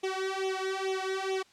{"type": "tone with flanger", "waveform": "sawtooth", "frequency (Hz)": 381.6, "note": "G4", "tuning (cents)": -47, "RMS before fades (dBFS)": -32, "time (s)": [0.03, 1.43], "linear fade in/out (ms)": 10, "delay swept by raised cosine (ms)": [0.31, 2.11], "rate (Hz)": 2.3, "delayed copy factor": 1, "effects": ["white hiss -61 dBFS RMS until 1.52 s", "low-pass 6000 Hz 12 dB/octave"]}